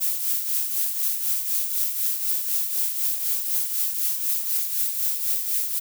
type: noise with tremolo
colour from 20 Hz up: violet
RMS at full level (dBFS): -22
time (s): 0-5.8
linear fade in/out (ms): 20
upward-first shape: triangle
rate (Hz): 4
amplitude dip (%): 60
effects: none